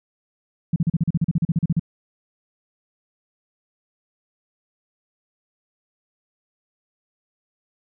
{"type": "tone bursts", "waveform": "sine", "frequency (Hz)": 165.3, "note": "E3", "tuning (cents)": 5, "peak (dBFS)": -15, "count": 16, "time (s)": [0.73, 1.796], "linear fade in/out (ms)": 5, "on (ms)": 31, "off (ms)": 38, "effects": []}